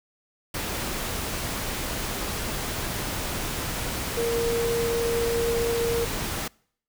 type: tone in noise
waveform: sine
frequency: 466.2 Hz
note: A#4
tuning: in tune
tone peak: -23 dBFS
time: 4.17-6.05 s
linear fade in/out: 5 ms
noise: pink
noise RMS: -30 dBFS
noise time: 0.54-6.48 s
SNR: +4 dB
effects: noise-tail reverb RT60 0.6 s tail -26 dB re dry